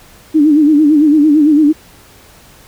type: tone with vibrato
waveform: sine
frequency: 300.6 Hz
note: D4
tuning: 40 cents sharp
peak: -5 dBFS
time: 0.34-1.73 s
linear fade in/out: 20 ms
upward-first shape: sine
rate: 8.9 Hz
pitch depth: 90 cents each way
effects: pink hiss -42 dBFS RMS until 2.67 s